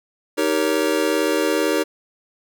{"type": "chord", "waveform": "square", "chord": "Eb dominant seventh", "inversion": "none", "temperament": "just", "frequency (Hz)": [311.1, 388.9, 466.7, 560], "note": ["Eb4", "G4", "Bb4", "Db5"], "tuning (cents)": [0, -14, 2, 18], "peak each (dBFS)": [-23, -24, -24, -25], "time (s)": [0.37, 1.84], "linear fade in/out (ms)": 20, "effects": []}